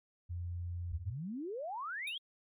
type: tone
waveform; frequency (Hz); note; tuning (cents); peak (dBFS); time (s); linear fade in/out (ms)
sine; 87.31; F2; 0; -37; 0.29-1.12; 20
type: exponential sweep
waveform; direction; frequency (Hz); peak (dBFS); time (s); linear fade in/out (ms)
sine; up; 61.74 to 3382; -38; 0.91-2.18; 5
type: tone with exponential decay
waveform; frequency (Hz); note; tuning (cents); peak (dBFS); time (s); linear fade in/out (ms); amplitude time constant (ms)
square; 3720; A#7; -4; -39; 2.07-2.19; 5; 25
effects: none